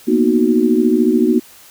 sine chord, B major seventh, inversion third, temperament equal, 233.1 / 246.9 / 311.1 / 370 Hz, A#3 / B3 / D#4 / F#4, 0 / 0 / 0 / 0 cents, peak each -16 dBFS, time 0.07-1.4 s, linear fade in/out 20 ms, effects white hiss -43 dBFS RMS until 1.7 s

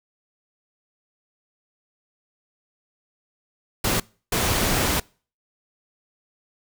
pink noise bursts at uneven times, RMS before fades -22 dBFS, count 2, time 3.84-4 / 4.32-5 s, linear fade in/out 5 ms, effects noise-tail reverb RT60 0.4 s tail -25 dB re dry

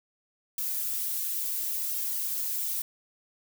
violet noise with flanger, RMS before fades -31 dBFS, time 0.58-2.82 s, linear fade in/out 2 ms, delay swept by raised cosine 2 to 4.5 ms, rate 0.73 Hz, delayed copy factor -0.95, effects none

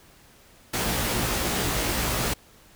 pink noise with comb filter, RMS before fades -26 dBFS, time 0.73-2.34 s, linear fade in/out 10 ms, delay 17 ms, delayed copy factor +0.75, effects pink hiss -54 dBFS RMS until 2.75 s

